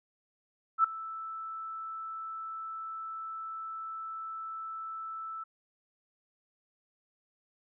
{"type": "tone with ADSR envelope", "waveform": "sine", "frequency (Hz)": 1318.5, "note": "E6", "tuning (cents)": 0, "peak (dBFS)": -18, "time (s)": [0.78, 5.44], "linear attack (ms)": 61, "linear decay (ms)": 5, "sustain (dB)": -19, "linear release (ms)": 10, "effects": []}